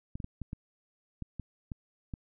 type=clicks; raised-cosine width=5 ms; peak=-25 dBFS; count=9; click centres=0.155 / 0.202 / 0.244 / 0.417 / 0.531 / 1.223 / 1.397 / 1.718 / 2.138 s; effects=none